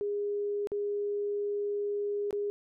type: tone with dropouts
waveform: sine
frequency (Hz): 409.6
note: G#4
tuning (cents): -24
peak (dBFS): -29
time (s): 0.01-2.5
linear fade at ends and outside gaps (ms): 0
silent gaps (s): 0.672-0.718 / 2.308-2.328
effects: none